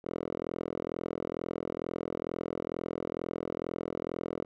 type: tone with band-pass filter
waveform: 5% pulse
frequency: 42.2 Hz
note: E1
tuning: 41 cents sharp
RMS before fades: -36 dBFS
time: 0.04-4.45 s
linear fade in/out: 10 ms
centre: 470 Hz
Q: 1.2
effects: none